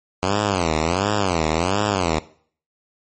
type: tone with vibrato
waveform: 5% pulse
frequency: 90.3 Hz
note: F#2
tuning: 42 cents flat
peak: -7 dBFS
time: 0.23-2.19 s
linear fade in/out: 0 ms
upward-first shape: sine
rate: 1.4 Hz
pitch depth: 260 cents each way
effects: noise-tail reverb RT60 0.5 s tail -18 dB re dry + MP3 32 kbps